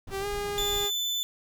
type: noise with tremolo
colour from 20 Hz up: brown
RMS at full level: -38 dBFS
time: 0.07-0.85 s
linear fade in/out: 5 ms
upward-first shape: sine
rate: 7.9 Hz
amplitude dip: 40%
type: tone with pitch glide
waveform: sawtooth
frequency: 390.2 to 408.2 Hz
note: G4 to G#4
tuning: -8 to -30 cents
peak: -26 dBFS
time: 0.1-0.91 s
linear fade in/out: 50 ms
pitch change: +78 cents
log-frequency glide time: 0.2-0.26 s
type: tone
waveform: 35% pulse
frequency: 3511 Hz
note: A7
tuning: 4 cents flat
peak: -25 dBFS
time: 0.58-1.23 s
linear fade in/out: 0 ms
effects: none